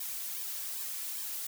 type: noise with flanger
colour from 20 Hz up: blue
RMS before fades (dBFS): -38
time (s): 0-1.47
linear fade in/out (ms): 5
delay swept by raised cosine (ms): 1.4 to 3.3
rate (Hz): 2.5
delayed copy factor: -1
effects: none